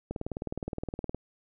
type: click train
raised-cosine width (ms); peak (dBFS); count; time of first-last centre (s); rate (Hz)
2; -20; 21; 0.11-1.146; 19.3
effects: none